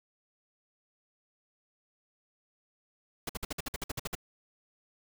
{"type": "noise bursts", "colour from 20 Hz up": "pink", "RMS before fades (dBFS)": -35, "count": 12, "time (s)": [3.27, 4.152], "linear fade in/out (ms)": 5, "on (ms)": 24, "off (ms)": 54, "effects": []}